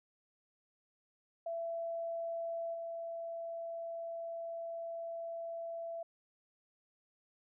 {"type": "tone with level steps", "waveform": "sine", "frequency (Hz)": 669, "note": "E5", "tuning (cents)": 25, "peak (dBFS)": [-36, -39], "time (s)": [1.46, 6.03], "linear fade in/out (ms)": 5, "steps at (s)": 2.73, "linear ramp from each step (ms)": 20, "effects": []}